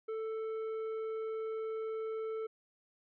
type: tone with tanh clipping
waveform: sine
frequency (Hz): 441.7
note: A4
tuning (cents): +7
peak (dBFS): -37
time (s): 0.08-2.47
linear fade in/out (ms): 10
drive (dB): 8
effects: none